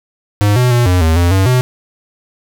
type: tone with pitch steps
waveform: square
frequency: 103.1 / 124.7 / 120.9 / 90.2 / 80.5 / 86.8 / 95.6 / 126.3 Hz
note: G#2 / B2 / B2 / F#2 / E2 / F2 / G2 / B2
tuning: -12 / +17 / -36 / -44 / -41 / -10 / -43 / +39 cents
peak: -9 dBFS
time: 0.41-1.61 s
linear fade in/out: 0 ms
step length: 150 ms
effects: none